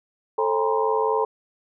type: tone cluster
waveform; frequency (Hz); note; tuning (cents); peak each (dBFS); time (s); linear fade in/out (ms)
sine; 441.1 / 540 / 810 / 947 / 1031; A4 / C#5 / G#5 / A#5 / C6; +4 / -45 / -43 / +27 / -26; -22 / -29 / -29 / -25 / -28; 0.38-1.25; 5
effects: none